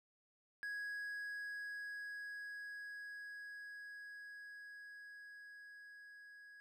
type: tone with level ramp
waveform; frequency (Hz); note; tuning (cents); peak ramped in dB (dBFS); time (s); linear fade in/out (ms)
triangle; 1661.2; G#6; 0; -39 to -54; 0.63-6.6; 0
effects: none